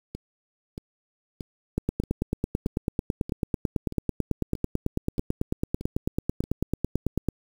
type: two click trains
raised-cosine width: 3 ms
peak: -22 / -11 dBFS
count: 11 / 51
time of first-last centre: 0.15-6.439 / 1.78-7.287 s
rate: 1.59 / 9.08 Hz
effects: 7-bit